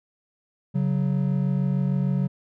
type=tone pair together; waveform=triangle; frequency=139.1 / 185.68 Hz; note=C#3 / F#3; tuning=+6 / +6 cents; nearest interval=perfect fourth; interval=500 cents; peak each=-21 / -22 dBFS; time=0.74-2.28 s; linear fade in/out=20 ms; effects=none